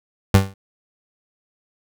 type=tone with exponential decay; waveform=30% pulse; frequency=97.1 Hz; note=G2; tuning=16 cents flat; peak=-4 dBFS; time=0.34-0.54 s; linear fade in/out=5 ms; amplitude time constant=42 ms; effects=none